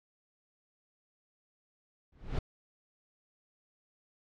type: noise with exponential growth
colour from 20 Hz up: brown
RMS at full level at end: -26 dBFS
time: 2.12-2.39 s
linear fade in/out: 5 ms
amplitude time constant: 57 ms
effects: low-pass 4000 Hz 12 dB/octave